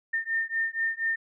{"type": "beating tone pair", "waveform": "sine", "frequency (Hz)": [1811, 1815.2], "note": ["A6", "A#6"], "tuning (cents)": [49, -47], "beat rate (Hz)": 4.2, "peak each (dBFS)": -29, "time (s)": [0.13, 1.16], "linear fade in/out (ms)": 10, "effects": []}